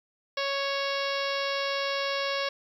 harmonic tone with a mistuned harmonic, 554.4 Hz, C#5, in tune, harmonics 1 / 2 / 3 / 4 / 5 / 6 / 7 / 8 / 9 / 10, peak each -31 / -34 / -36 / -37 / -38 / -39 / -39 / -40 / -41 / -41 dBFS, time 0.37-2.49 s, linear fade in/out 5 ms, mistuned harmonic 9, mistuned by +19 cents, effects 10-bit

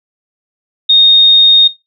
sine tone, 3700 Hz, A#7, 14 cents flat, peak -3 dBFS, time 0.89-1.68 s, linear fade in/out 10 ms, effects noise-tail reverb RT60 0.2 s tail -17 dB re dry

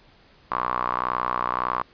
sawtooth tone with band-pass filter, 61.74 Hz, B1, in tune, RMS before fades -26 dBFS, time 0.51-1.82 s, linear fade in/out 0 ms, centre 1100 Hz, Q 7.2, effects pink hiss -55 dBFS RMS until 1.93 s + resampled to 11025 Hz

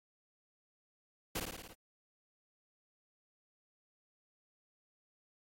pink noise with echo, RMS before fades -37 dBFS, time 1.35-1.4 s, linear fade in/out 5 ms, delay 56 ms, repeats 6, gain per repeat -3 dB, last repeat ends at 1.736 s, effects AAC 48 kbps

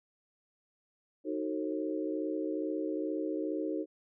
sine chord, D# diminished seventh, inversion none, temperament just, 311.1 / 373.4 / 448 / 537.6 Hz, D#4 / F#4 / A4 / C5, 0 / +16 / +31 / +47 cents, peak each -34 / -38 / -39 / -40 dBFS, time 1.24-3.86 s, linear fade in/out 50 ms, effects none

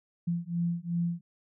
sine beating tone pair, 170 / 172.7 Hz, F3 / F3, -46 / -19 cents, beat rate 2.7 Hz, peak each -31 dBFS, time 0.27-1.21 s, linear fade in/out 10 ms, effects none

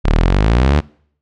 sawtooth exponential sweep, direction up, 34.65 to 78 Hz, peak -6 dBFS, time 0.04-0.81 s, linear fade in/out 20 ms, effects noise-tail reverb RT60 0.6 s tail -25 dB re dry + low-pass 4000 Hz 12 dB/octave

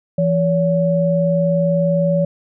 sine tone pair together, 168.42 / 567 Hz, E3 / C#5, +37 / +39 cents, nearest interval octave + major sixth, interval 2102 cents, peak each -16 dBFS, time 0.18-2.25 s, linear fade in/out 5 ms, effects none

